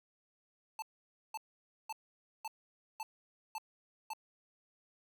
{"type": "tone bursts", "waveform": "square", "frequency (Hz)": 880, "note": "A5", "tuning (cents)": 0, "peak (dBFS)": -39, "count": 7, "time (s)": [0.79, 4.134], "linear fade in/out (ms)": 2, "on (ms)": 32, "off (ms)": 520, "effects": []}